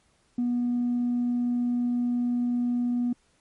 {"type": "tone with tanh clipping", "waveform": "triangle", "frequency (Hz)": 242.9, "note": "B3", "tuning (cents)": -29, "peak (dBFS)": -23, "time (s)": [0.38, 3.13], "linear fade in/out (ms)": 5, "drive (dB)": 5, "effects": ["pink hiss -66 dBFS RMS until 3.4 s", "MP3 48 kbps"]}